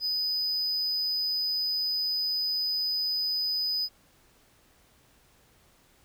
triangle tone, 4992 Hz, D#8, 5 cents sharp, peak -25 dBFS, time 0-3.89 s, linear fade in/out 50 ms, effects pink hiss -62 dBFS RMS until 6.04 s

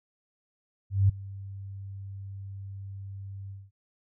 sine tone with ADSR envelope, 98 Hz, G2, in tune, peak -16 dBFS, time 0.9-3.71 s, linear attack 190 ms, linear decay 10 ms, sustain -21 dB, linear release 210 ms, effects none

